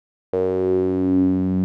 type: tone with band-pass filter sweep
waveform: sawtooth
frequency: 93 Hz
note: F#2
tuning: 9 cents sharp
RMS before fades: -19 dBFS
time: 0.33-1.64 s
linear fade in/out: 0 ms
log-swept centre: 480 to 210 Hz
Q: 7.1
effects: none